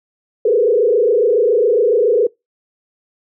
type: tone with frequency modulation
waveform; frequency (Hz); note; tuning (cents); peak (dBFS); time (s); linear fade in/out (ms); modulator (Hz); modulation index
sine; 452.4; A4; +48; -10; 0.45-2.27; 5; 27.2; 1.8
effects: noise-tail reverb RT60 0.2 s tail -24 dB re dry